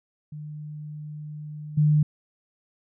sine tone with level steps, 150.7 Hz, D3, 45 cents sharp, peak -34 / -16 dBFS, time 0.32-2.03 s, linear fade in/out 5 ms, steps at 1.77 s, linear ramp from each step 10 ms, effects none

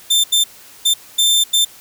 sawtooth tone bursts at uneven times, 3572 Hz, A7, 25 cents sharp, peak -8 dBFS, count 5, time 0.1-0.24 / 0.32-0.44 / 0.85-0.94 / 1.18-1.44 / 1.53-1.65 s, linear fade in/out 10 ms, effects white hiss -42 dBFS RMS until 1.8 s

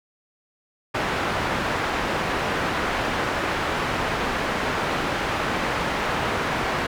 white low-pass noise, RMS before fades -25 dBFS, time 0.94-6.87 s, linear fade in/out 10 ms, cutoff 1600 Hz, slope 12 dB/octave, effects none

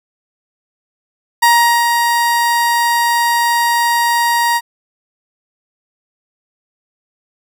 30% pulse tone with ADSR envelope, 943 Hz, A#5, 20 cents sharp, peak -4 dBFS, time 1.42-4.61 s, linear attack 11 ms, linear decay 410 ms, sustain -5 dB, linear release 47 ms, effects none

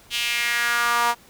sawtooth tone with high-pass filter sweep, 237.5 Hz, A#3, 33 cents sharp, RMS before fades -22 dBFS, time 0.1-1.15 s, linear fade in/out 50 ms, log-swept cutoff 3100 to 910 Hz, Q 3.1, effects pink hiss -51 dBFS RMS until 1.29 s

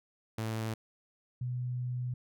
sawtooth / sine tone pair in turn, 111 / 124.29 Hz, A2 / B2, +16 / +11 cents, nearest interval major second, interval 195 cents, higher second, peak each -29 / -32 dBFS, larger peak first, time 0.38-0.74 / 1.41-2.14 s, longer second, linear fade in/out 5 ms, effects none

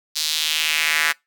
square tone with high-pass filter sweep, 77.78 Hz, D#2, in tune, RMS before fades -21 dBFS, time 0.15-1.13 s, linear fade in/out 20 ms, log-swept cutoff 4500 to 1700 Hz, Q 2.4, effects noise-tail reverb RT60 0.2 s tail -24 dB re dry

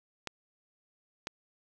clicks, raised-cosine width 0.2 ms, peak -18 dBFS, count 2, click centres 0.273 / 1.271 s, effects none

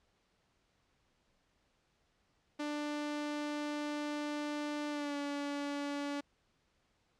sawtooth tone with pitch glide, 295.8 to 286.2 Hz, D4 to D4, +13 to -45 cents, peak -32 dBFS, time 2.59-6.21 s, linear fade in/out 10 ms, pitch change -58 cents, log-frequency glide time 4.9-5.16 s, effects pink hiss -75 dBFS RMS until 7.19 s + low-pass 6000 Hz 12 dB/octave

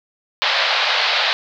white band-pass noise, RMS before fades -18 dBFS, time 0.42-1.33 s, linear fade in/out 0 ms, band 530 to 4500 Hz, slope 48 dB/octave, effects none

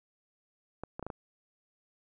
clicks, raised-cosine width 1 ms, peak -24 dBFS, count 5, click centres 0.836 / 0.995 / 1.027 / 1.066 / 1.102 s, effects none

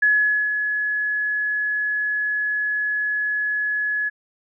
sine tone with ADSR envelope, 1696 Hz, G#6, 36 cents sharp, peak -13 dBFS, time 0.02-4.1 s, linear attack 8 ms, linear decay 470 ms, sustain -7 dB, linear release 22 ms, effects none

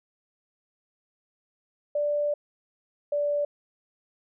sine tone pair in turn, 587 / 582.6 Hz, D5 / D5, -1 / -14 cents, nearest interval unison, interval 13 cents, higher first, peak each -23 / -23 dBFS, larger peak neither, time 1.95-2.34 / 3.12-3.45 s, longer first, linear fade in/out 5 ms, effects none

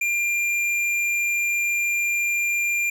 sine tone with hard clipping, 2391 Hz, D7, 30 cents sharp, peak -22 dBFS, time 0.01-2.9 s, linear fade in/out 5 ms, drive 10 dB, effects none

